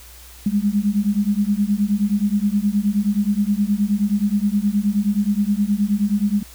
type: beating tone pair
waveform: sine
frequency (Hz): 200.1 / 209.6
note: G3 / G#3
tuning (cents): +36 / +16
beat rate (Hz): 9.5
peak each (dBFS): -19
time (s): 0.46-6.43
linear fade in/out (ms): 5
effects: added 60 Hz sine -43 dBFS peak until 6.54 s + white hiss -44 dBFS RMS until 6.54 s